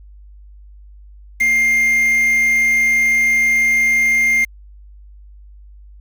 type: tone with quantisation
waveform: triangle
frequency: 2111 Hz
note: C7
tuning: 15 cents sharp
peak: -10 dBFS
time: 1.4-4.45 s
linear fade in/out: 10 ms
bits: 5
effects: added 50 Hz sine -38 dBFS peak until 6 s